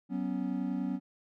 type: chord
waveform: triangle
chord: F# suspended fourth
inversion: none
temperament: equal with one note detuned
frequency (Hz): 187.8 / 246.9 / 277.2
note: F#3 / B3 / C#4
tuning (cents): +26 / 0 / 0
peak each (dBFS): -33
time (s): 0.09-1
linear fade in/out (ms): 50
effects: none